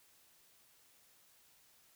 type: silence
effects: white hiss -67 dBFS RMS until 1.95 s